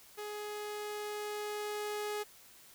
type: tone with level ramp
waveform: sawtooth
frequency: 418.4 Hz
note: G#4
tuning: 13 cents sharp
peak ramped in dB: -36 to -31 dBFS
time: 0.17-2.24 s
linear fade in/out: 20 ms
effects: white hiss -58 dBFS RMS until 2.74 s